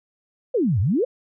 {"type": "exponential two-way sweep", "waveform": "sine", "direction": "down then up", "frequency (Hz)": [554.4, 86.6, 554.4], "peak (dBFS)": -17, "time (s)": [0.54, 1.05], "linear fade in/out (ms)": 10, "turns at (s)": 0.8, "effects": []}